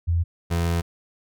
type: tone pair in turn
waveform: sine / 30% pulse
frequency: 84.8 / 84.8 Hz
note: E2 / E2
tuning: +50 / +50 cents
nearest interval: unison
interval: 0 cents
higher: neither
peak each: -18 dBFS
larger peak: neither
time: 0.07-0.24 / 0.5-0.82 s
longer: second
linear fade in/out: 20 ms
effects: none